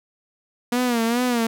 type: tone with vibrato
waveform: sawtooth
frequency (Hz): 238.4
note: A#3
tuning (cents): +39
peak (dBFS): -15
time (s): 0.72-1.47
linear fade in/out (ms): 5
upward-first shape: sine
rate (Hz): 2.4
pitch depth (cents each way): 89
effects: none

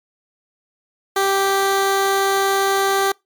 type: tone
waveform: 15% pulse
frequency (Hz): 391.4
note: G4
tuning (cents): -3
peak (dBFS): -9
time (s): 1.16-3.12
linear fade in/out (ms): 5
effects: noise-tail reverb RT60 0.2 s tail -25 dB re dry + MP3 96 kbps

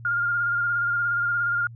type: tone with vibrato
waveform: sine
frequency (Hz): 1409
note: F6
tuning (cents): +15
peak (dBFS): -21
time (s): 0.05-1.67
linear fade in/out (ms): 2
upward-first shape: square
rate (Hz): 17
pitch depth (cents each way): 18
effects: added 116 Hz sine -39 dBFS peak until 1.75 s

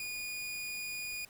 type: tone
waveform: sawtooth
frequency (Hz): 2451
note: D#7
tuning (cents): -27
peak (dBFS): -34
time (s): 0-1.25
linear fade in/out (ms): 2
effects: pink hiss -59 dBFS RMS until 1.29 s

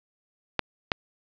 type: clicks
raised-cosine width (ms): 0.3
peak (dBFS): -6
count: 2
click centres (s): 0.593 / 0.918
effects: resampled to 11025 Hz + 8-bit

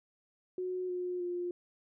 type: tone with pitch steps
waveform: sine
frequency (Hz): 366.5 / 359.8 / 353.2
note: F#4 / F#4 / F4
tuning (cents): -16 / -48 / +20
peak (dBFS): -33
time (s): 0.58-1.51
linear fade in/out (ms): 2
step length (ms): 310
effects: none

